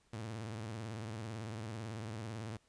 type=tone with vibrato; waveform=sawtooth; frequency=110 Hz; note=A2; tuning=in tune; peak=-37 dBFS; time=0.13-2.57 s; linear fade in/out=5 ms; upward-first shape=sine; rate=18 Hz; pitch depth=130 cents each way; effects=pink hiss -72 dBFS RMS until 2.68 s + resampled to 22050 Hz